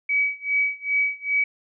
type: tone with tremolo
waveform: sine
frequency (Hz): 2275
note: C#7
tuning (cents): +44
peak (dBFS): -17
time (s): 0.09-1.44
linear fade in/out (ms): 5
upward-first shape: sine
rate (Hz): 2.5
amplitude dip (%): 95
effects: none